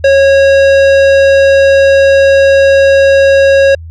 sine tone with tanh clipping, 548 Hz, C#5, 20 cents flat, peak -5 dBFS, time 0.04-3.75 s, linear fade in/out 5 ms, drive 15 dB, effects added 82 Hz sine -24 dBFS peak until 3.9 s

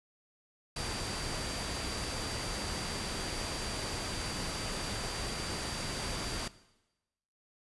sine tone in noise, 4697 Hz, D8, 1 cent flat, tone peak -43 dBFS, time 0.76-6.48 s, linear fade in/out 5 ms, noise pink, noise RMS -37 dBFS, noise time 0.76-6.48 s, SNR -9 dB, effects noise-tail reverb RT60 1.0 s tail -18 dB re dry + resampled to 24000 Hz

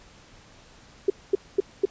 sine tone bursts, 392 Hz, G4, in tune, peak -15 dBFS, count 4, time 1.08-1.854 s, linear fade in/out 5 ms, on 21 ms, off 230 ms, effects pink hiss -52 dBFS RMS until 1.9 s + resampled to 16000 Hz

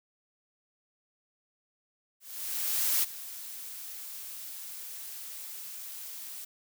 blue noise with ADSR envelope, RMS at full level -26 dBFS, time 2.2-6.45 s, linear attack 830 ms, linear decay 20 ms, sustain -16 dB, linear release 8 ms, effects none

